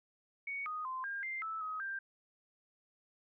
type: tone with pitch steps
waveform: sine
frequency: 2232 / 1243 / 1037 / 1607 / 2094 / 1312 / 1265 / 1582 Hz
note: C#7 / D#6 / C6 / G6 / C7 / E6 / D#6 / G6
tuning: +11 / -2 / -16 / +43 / +1 / -9 / +28 / +15 cents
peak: -37 dBFS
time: 0.47-1.99 s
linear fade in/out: 5 ms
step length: 190 ms
effects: none